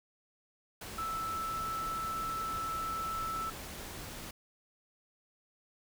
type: tone in noise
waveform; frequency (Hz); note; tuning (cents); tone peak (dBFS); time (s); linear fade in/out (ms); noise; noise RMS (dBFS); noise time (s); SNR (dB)
sine; 1318.5; E6; 0; -34; 0.98-3.5; 5; pink; -44; 0.81-4.31; +7
effects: none